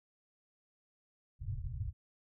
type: low-pass noise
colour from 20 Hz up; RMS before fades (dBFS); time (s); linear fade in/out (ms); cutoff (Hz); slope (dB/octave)
white; -39; 1.39-1.93; 50; 130; 96
effects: none